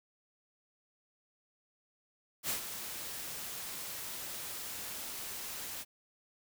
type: noise with ADSR envelope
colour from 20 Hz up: white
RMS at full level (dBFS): -33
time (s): 2.43-5.85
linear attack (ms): 63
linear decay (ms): 110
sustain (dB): -9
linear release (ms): 40
effects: none